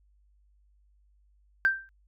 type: tone with exponential decay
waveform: sine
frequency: 1568 Hz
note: G6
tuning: in tune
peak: -16 dBFS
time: 1.65-1.89 s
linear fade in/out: 0 ms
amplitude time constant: 52 ms
effects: tanh soft clip ceiling -12 dBFS + added 50 Hz sine -61 dBFS peak until 2.07 s